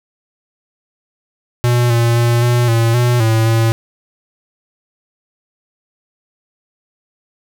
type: tone with pitch steps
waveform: square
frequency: 121.3 / 117.4 / 118.5 / 121.1 / 115 / 121.8 / 112.1 / 113.6 Hz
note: B2 / A#2 / A#2 / B2 / A#2 / B2 / A2 / A#2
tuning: -31 / +13 / +29 / -34 / -23 / -24 / +33 / -44 cents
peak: -11 dBFS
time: 1.64-3.72 s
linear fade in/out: 0 ms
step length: 260 ms
effects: none